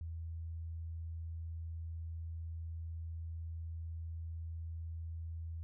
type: tone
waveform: sine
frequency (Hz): 82.1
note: E2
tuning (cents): -6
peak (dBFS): -40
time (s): 0.01-5.63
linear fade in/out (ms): 0
effects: none